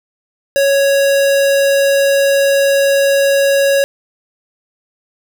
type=tone; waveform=square; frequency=554.4 Hz; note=C#5; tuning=in tune; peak=-10 dBFS; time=0.56-3.84 s; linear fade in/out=0 ms; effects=none